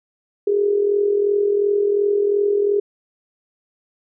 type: tone with amplitude modulation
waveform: sine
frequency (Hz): 407.5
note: G#4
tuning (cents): -33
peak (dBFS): -12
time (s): 0.47-2.8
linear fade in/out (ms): 5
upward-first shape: sine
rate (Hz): 42.8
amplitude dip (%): 60
effects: none